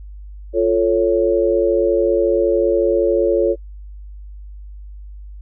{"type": "chord", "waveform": "sine", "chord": "F augmented", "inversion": "none", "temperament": "equal", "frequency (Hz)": [349.2, 440, 554.4], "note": ["F4", "A4", "C#5"], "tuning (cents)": [0, 0, 0], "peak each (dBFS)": -17, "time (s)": [0.53, 3.56], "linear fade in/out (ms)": 50, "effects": ["noise-tail reverb RT60 0.1 s tail -26 dB re dry", "added 50 Hz sine -32 dBFS peak until 5.41 s"]}